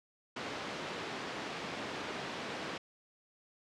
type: band-pass noise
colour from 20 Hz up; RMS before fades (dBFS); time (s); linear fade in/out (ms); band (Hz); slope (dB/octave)
pink; -41; 0.36-2.78; 5; 230 to 3900; 12
effects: low-pass 8000 Hz 12 dB/octave